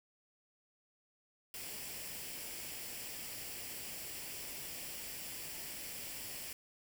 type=noise with comb filter; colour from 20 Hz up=white; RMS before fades=-45 dBFS; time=1.54-6.53 s; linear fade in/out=2 ms; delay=0.39 ms; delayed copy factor=+0.5; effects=none